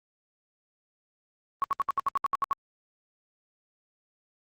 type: tone bursts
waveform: sine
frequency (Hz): 1108.7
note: C#6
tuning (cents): 0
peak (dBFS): -22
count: 11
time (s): 1.62-2.53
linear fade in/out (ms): 0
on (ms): 20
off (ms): 69
effects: Opus 32 kbps